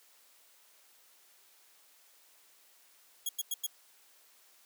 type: tone bursts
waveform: 10% pulse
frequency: 3316 Hz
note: G#7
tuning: 3 cents flat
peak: -23 dBFS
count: 4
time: 3.26-3.666 s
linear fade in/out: 5 ms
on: 31 ms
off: 94 ms
effects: white hiss -63 dBFS RMS until 4.65 s + high-pass 400 Hz 12 dB/octave